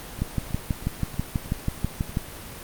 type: two click trains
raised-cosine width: 5 ms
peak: -11 / -24 dBFS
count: 13 / 7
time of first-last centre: 0.22-2.171 / 0.19-2.095 s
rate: 6.15 / 3.15 Hz
effects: pink hiss -39 dBFS RMS until 2.63 s + Opus 32 kbps